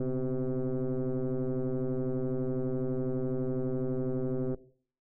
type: tone with frequency modulation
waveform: sine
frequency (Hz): 124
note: B2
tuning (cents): +7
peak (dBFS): -26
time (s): 0-4.55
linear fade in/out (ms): 5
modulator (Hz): 130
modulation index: 2.7
effects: noise-tail reverb RT60 0.5 s tail -17 dB re dry + tanh soft clip ceiling -26 dBFS